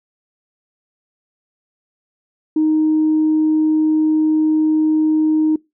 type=tone; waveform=sine; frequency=311.1 Hz; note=D#4; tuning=in tune; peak=-11 dBFS; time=2.56-5.56 s; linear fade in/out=5 ms; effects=noise-tail reverb RT60 0.2 s tail -23 dB re dry + tanh soft clip ceiling -8 dBFS